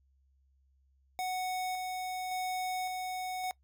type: tone with tremolo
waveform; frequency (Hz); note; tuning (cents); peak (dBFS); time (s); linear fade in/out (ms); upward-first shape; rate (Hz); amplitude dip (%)
square; 740; F#5; 0; -33; 1.19-3.51; 0; square; 0.89; 25
effects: noise-tail reverb RT60 0.1 s tail -21 dB re dry + added 67 Hz sine -66 dBFS peak until 3.63 s